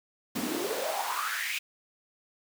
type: noise with high-pass filter sweep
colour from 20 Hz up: pink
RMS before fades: -32 dBFS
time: 0.35-1.59 s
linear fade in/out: 10 ms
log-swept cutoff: 210 to 2600 Hz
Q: 6.2
effects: none